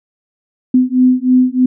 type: beating tone pair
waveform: sine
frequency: 252.3 / 255.5 Hz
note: B3 / C4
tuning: +37 / -41 cents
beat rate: 3.2 Hz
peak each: -11 dBFS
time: 0.74-1.66 s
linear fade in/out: 5 ms
effects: none